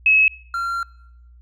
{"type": "tone pair in turn", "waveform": ["sine", "triangle"], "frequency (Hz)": [2574, 1376.2], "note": ["E7", "F6"], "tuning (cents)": [-42, -26], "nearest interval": "major seventh", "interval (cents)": 1084, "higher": "first", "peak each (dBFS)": [-11, -19], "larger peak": "first", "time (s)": [[0.06, 0.28], [0.54, 0.83]], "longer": "second", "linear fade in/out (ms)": 2, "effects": ["noise-tail reverb RT60 0.9 s tail -24 dB re dry", "added 60 Hz sine -44 dBFS peak until 1.41 s"]}